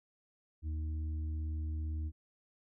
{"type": "harmonic tone", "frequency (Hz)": 77.78, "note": "D#2", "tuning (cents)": 0, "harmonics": [1, 3, 4], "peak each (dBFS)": [-34, -54, -51], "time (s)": [0.62, 2.12], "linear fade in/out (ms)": 50, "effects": []}